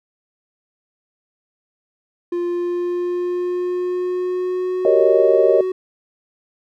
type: tone with pitch glide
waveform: triangle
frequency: 349.3 to 372.2 Hz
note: F4 to F#4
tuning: 0 to +10 cents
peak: -17 dBFS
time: 2.32-5.72 s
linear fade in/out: 5 ms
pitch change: +110 cents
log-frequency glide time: 2.45-5.37 s
type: chord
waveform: sine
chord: Eb dominant seventh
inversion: first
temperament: equal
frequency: 392 / 466.2 / 554.4 / 622.3 Hz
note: G4 / Bb4 / Db5 / Eb5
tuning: 0 / 0 / 0 / 0 cents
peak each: -17 dBFS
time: 4.85-5.61 s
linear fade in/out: 2 ms
effects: none